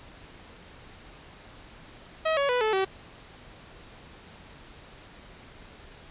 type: tone with pitch steps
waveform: sawtooth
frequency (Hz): 637 / 561 / 494 / 435.1 / 383.2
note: D#5 / C#5 / B4 / A4 / G4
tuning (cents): +41 / +21 / 0 / -19 / -39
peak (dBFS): -19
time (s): 2.25-2.85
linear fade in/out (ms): 10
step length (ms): 120
effects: pink hiss -49 dBFS RMS until 6.1 s + resampled to 8000 Hz